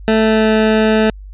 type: tone with pitch glide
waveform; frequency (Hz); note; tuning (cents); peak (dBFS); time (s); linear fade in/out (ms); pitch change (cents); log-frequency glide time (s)
20% pulse; 220 to 218.1; A3 to A3; 0 to -15; -5; 0.08-1.1; 0; -15; 0.19-0.52
effects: added 49 Hz sine -30 dBFS peak until 1.33 s + resampled to 8000 Hz